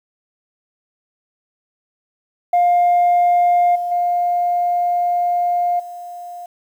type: tone with level steps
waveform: sine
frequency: 705 Hz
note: F5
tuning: 16 cents sharp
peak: -9 / -19 / -14 / -29 dBFS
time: 2.53-6.46 s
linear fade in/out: 5 ms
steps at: 3.75 / 3.91 / 5.79 s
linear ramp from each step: 10 ms
effects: tanh soft clip ceiling -9 dBFS + 8-bit